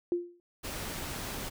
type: tone with exponential decay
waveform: sine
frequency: 349.2 Hz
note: F4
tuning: in tune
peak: -23 dBFS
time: 0.12-0.4 s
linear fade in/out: 1 ms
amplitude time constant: 59 ms
type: noise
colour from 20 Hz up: pink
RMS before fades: -38 dBFS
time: 0.63-1.5 s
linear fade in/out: 20 ms
effects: none